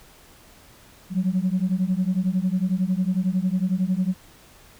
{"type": "beating tone pair", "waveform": "sine", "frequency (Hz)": [179.9, 190.9], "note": ["F#3", "G3"], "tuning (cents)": [-48, -46], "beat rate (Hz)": 11, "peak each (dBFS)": -22, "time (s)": [1.1, 4.15], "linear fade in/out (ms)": 50, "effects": ["tanh soft clip ceiling -14 dBFS", "pink hiss -51 dBFS RMS until 4.79 s"]}